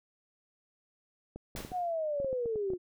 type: clicks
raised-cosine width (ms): 2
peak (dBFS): -29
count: 12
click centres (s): 1.36 / 1.552 / 1.604 / 1.649 / 1.718 / 2.201 / 2.246 / 2.329 / 2.458 / 2.558 / 2.703 / 2.735
type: noise with exponential decay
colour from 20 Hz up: pink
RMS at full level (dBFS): -39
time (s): 1.56-1.95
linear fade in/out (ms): 0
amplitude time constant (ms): 84
type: linear sweep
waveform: sine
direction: down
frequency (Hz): 745 to 349.2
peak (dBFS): -30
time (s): 1.71-2.78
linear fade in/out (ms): 50
effects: none